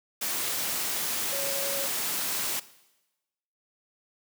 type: tone in noise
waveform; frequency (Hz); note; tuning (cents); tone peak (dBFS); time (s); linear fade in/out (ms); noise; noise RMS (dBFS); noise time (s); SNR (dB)
sine; 554.4; C#5; 0; -34; 1.32-1.87; 10; white; -30; 0.21-2.6; -7
effects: noise-tail reverb RT60 1.0 s tail -18 dB re dry + high-pass 150 Hz 12 dB/octave